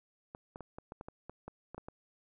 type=clicks; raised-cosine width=1 ms; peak=-30 dBFS; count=12; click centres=0.349 / 0.559 / 0.607 / 0.785 / 0.921 / 1.011 / 1.085 / 1.296 / 1.48 / 1.746 / 1.78 / 1.885 s; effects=none